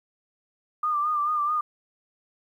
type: tone with vibrato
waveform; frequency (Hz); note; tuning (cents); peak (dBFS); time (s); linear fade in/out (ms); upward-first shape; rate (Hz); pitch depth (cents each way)
sine; 1201; D6; +38; -22; 0.83-1.61; 5; sine; 4.6; 51
effects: 10-bit